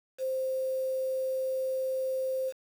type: tone with quantisation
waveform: sine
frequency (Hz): 523.3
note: C5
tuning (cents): 0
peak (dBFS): -28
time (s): 0.18-2.53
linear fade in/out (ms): 50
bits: 8
effects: none